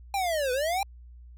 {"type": "linear two-way sweep", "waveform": "square", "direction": "down then up", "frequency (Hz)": [811, 488.7, 811], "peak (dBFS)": -26, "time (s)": [0.14, 0.83], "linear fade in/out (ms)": 2, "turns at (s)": 0.52, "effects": ["added 60 Hz sine -45 dBFS peak until 1.37 s"]}